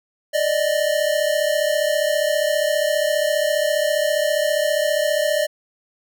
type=tone pair together; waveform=square; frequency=587.4 / 622.3 Hz; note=D5 / D#5; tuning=0 / 0 cents; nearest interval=minor second; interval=100 cents; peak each=-21 dBFS; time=0.33-5.47 s; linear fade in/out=20 ms; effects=none